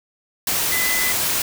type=tone in noise; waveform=sine; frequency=2014 Hz; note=B6; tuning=33 cents sharp; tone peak=-22 dBFS; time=0.72-1.12 s; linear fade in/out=2 ms; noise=white; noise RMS=-21 dBFS; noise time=0.47-1.42 s; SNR=-4 dB; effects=none